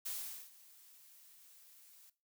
blue noise with ADSR envelope, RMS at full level -40 dBFS, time 0.05-2.1 s, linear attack 13 ms, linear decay 430 ms, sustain -21 dB, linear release 6 ms, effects noise-tail reverb RT60 0.3 s tail -17 dB re dry

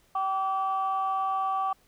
sine tone pair together, 770.2 / 1154 Hz, G5 / D6, -31 / -31 cents, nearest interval perfect fifth, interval 700 cents, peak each -27 dBFS, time 0.15-1.73 s, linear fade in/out 5 ms, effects tanh soft clip ceiling -19 dBFS + pink hiss -64 dBFS RMS until 1.87 s

